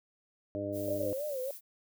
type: harmonic tone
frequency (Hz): 100.9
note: G#2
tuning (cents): -49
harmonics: 1 / 2 / 3 / 4 / 5 / 6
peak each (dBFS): -42 / -47 / -38 / -43 / -45 / -36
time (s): 0.55-1.13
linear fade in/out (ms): 0
type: noise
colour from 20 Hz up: violet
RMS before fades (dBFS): -46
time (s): 0.72-1.61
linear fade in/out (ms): 50
type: tone with vibrato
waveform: sine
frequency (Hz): 554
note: C#5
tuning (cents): -1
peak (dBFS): -33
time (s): 0.88-1.51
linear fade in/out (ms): 2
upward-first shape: sine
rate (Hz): 3.3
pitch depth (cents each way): 150
effects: none